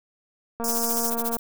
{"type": "click train", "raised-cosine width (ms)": 1, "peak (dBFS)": -18, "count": 179, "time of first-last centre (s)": [0.6, 1.367], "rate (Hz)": 232}
{"type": "high-pass noise", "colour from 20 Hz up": "pink", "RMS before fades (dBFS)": -29, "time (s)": [0.64, 1.1], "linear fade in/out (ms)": 2, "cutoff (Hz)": 5000, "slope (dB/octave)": 96}
{"type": "noise with tremolo", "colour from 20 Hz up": "violet", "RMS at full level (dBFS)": -26, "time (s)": [0.68, 1.39], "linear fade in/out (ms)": 2, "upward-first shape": "sine", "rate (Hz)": 14, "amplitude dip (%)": 100}
{"effects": []}